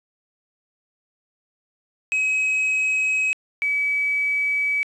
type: tone pair in turn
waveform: triangle / sine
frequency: 2546 / 2285 Hz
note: D#7 / D7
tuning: +39 / -48 cents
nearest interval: major second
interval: 187 cents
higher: first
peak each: -17 / -19 dBFS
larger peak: first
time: 2.12-3.33 / 3.62-4.83 s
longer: neither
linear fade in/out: 0 ms
effects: resampled to 24000 Hz + 8-bit